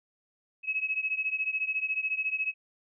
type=beating tone pair; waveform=sine; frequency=2562 / 2576 Hz; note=E7 / E7; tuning=-50 / -41 cents; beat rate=14 Hz; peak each=-30 / -32 dBFS; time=0.63-2.54 s; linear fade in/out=50 ms; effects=none